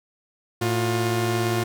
sawtooth tone pair together, 112.47 / 354.9 Hz, A2 / F4, +38 / +28 cents, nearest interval octave + minor sixth, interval 1990 cents, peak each -20 dBFS, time 0.61-1.64 s, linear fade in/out 10 ms, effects none

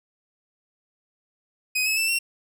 sawtooth tone with pitch steps, 2511 / 2582 / 2654 / 2729 Hz, D#7 / E7 / E7 / F7, +15 / -37 / +11 / -41 cents, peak -18 dBFS, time 1.75-2.19 s, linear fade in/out 10 ms, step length 110 ms, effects none

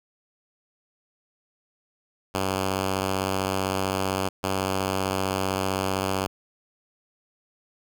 5% pulse tone bursts at uneven times, 95.6 Hz, G2, 43 cents flat, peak -13 dBFS, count 2, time 2.34-4.29 / 4.43-6.27 s, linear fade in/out 10 ms, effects none

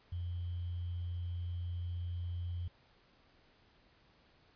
sine tone with sample-and-hold, 87.4 Hz, F2, 2 cents sharp, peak -36 dBFS, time 0.12-2.68 s, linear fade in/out 5 ms, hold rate 3150 Hz, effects pink hiss -67 dBFS RMS until 4.55 s + resampled to 11025 Hz

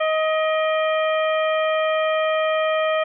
harmonic tone with a mistuned harmonic, 629 Hz, D#5, 19 cents sharp, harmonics 1 / 2 / 3 / 4 / 5, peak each -19 / -25 / -29 / -31 / -33 dBFS, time 0-3.04 s, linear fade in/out 10 ms, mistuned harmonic 4, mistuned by -74 cents, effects none

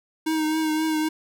square tone with vibrato, 313.4 Hz, D#4, 13 cents sharp, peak -22 dBFS, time 0.26-1.09 s, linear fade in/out 10 ms, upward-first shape triangle, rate 3.8 Hz, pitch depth 32 cents each way, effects none

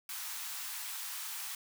white high-pass noise, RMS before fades -41 dBFS, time 0.09-1.55 s, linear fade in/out 2 ms, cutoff 800 Hz, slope 48 dB/octave, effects none

